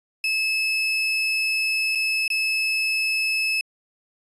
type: tone with dropouts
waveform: 35% pulse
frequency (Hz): 2600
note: E7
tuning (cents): -24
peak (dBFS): -19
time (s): 0.24-3.61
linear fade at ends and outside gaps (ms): 2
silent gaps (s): 1.951-1.955 / 2.279-2.302
effects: resampled to 22050 Hz